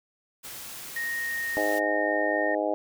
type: noise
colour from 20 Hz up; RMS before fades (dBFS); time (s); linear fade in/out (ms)
white; -40; 0.43-1.8; 20
type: tone with pitch glide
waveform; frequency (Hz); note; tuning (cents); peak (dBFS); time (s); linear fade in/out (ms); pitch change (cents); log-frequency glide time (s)
sine; 1864.7 to 1839; A#6 to A#6; 0 to -24; -28; 0.96-2.55; 5; -24; 1.16-2.06
type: harmonic tone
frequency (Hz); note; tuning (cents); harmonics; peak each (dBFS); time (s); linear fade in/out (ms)
103.83; G#2; 0; 3 / 4 / 5 / 6 / 7 / 8; -31 / -34 / -31 / -28 / -35 / -33; 1.57-2.74; 0
effects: none